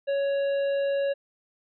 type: harmonic tone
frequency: 557 Hz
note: C#5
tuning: 8 cents sharp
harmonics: 1 / 3 / 5 / 7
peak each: -23 / -39 / -43 / -48 dBFS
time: 0.07-1.14 s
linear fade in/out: 20 ms
effects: none